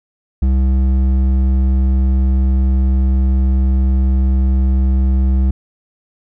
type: tone with hard clipping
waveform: sine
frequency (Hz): 65.41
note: C2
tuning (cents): 0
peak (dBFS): -12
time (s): 0.42-5.51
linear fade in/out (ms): 5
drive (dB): 8
effects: none